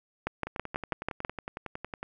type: two click trains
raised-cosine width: 0.5 ms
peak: -14 / -21 dBFS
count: 7 / 18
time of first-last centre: 0.27-1.249 / 0.47-2.03 s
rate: 6.13 / 10.9 Hz
effects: none